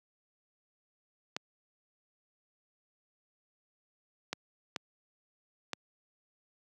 clicks, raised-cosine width 0.2 ms, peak -16 dBFS, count 4, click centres 1.365 / 4.33 / 4.762 / 5.733 s, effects high-pass 150 Hz 12 dB/octave

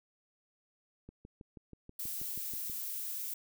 click train, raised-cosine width 3 ms, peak -36 dBFS, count 11, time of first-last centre 1.09-2.698 s, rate 6.22 Hz
violet noise, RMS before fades -39 dBFS, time 1.99-3.34 s, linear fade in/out 5 ms
effects none

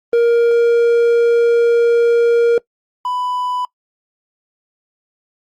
triangle tone pair in turn, 469.5 / 994.8 Hz, A#4 / B5, +12 / +12 cents, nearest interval octave + minor second, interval 1300 cents, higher second, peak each -7 / -16 dBFS, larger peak first, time 0.13-2.58 / 3.05-3.65 s, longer first, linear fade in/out 2 ms, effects noise-tail reverb RT60 0.1 s tail -22 dB re dry + Opus 24 kbps

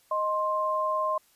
sine tone pair together, 622.3 / 1052.9 Hz, D#5 / C6, 0 / +11 cents, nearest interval major sixth, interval 911 cents, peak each -29 / -26 dBFS, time 0.11-1.18 s, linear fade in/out 5 ms, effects white hiss -63 dBFS RMS until 1.35 s + resampled to 32000 Hz

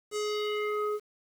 square tone with low-pass filter sweep, 420.6 Hz, G#4, 22 cents sharp, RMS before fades -31 dBFS, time 0.11-1 s, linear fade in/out 50 ms, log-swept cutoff 8500 to 850 Hz, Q 2.4, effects 9-bit

